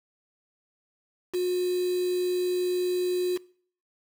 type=tone with quantisation; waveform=sine; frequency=361 Hz; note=F#4; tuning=43 cents flat; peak=-24 dBFS; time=1.33-3.38 s; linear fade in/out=20 ms; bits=6; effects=noise-tail reverb RT60 0.5 s tail -22 dB re dry